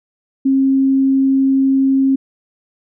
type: tone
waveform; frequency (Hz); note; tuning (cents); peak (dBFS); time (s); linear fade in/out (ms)
sine; 268.8; C4; +47; -10; 0.45-2.16; 10
effects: none